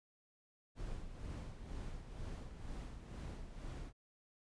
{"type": "noise with tremolo", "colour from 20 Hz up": "brown", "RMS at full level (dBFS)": -44, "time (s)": [0.75, 3.93], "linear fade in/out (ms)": 50, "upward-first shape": "sine", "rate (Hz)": 2.1, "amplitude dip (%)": 55, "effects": ["resampled to 22050 Hz"]}